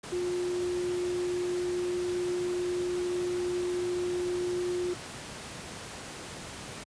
sine tone in noise, 356.9 Hz, F4, 38 cents sharp, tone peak -28 dBFS, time 0.12-4.94 s, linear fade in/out 10 ms, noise pink, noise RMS -41 dBFS, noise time 0.03-6.84 s, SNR +10 dB, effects high-pass 80 Hz 12 dB/octave + resampled to 22050 Hz

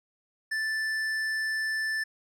triangle tone with tanh clipping, 1760 Hz, A6, in tune, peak -29 dBFS, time 0.51-2.04 s, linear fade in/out 10 ms, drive 15 dB, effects none

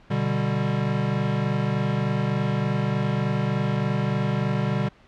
square chord, G major, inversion first, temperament equal, 123.47 / 146.83 / 196 Hz, B2 / D3 / G3, 0 / 0 / 0 cents, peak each -27 dBFS, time 0.1-4.89 s, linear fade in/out 10 ms, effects pink hiss -54 dBFS RMS until 5.07 s + low-pass 3000 Hz 12 dB/octave

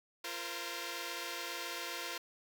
5% pulse chord, F suspended fourth, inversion none, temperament equal with one note detuned, 342.8 / 466.2 / 523.3 Hz, F4 / Bb4 / C5, -32 / 0 / 0 cents, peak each -32 dBFS, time 0.24-2.18 s, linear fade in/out 5 ms, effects none

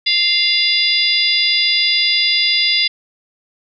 harmonic tone with a mistuned harmonic, 697 Hz, F5, 4 cents flat, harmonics 3 / 4 / 5 / 6 / 7, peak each -19 / -21 / -17 / -22 / -17 dBFS, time 0.06-2.88 s, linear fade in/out 10 ms, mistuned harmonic 6, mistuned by -79 cents, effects none

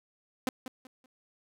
sawtooth tone with echo, 257 Hz, C4, 31 cents flat, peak -23 dBFS, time 0.47-0.49 s, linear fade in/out 2 ms, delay 190 ms, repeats 3, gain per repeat -11 dB, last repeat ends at 1.06 s, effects none

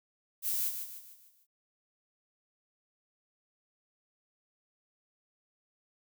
violet noise with echo, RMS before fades -32 dBFS, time 0.42-0.72 s, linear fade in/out 50 ms, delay 150 ms, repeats 5, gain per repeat -7 dB, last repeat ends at 1.47 s, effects none

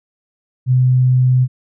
sine tone, 127.4 Hz, C3, 46 cents flat, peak -9 dBFS, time 0.66-1.48 s, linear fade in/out 50 ms, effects none

